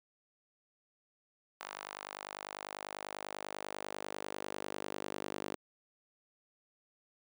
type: tone with high-pass filter sweep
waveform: sawtooth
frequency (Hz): 50.1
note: G1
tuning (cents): +38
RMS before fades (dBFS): -44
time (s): 1.6-5.56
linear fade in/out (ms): 5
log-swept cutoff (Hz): 980 to 340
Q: 1.3
effects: none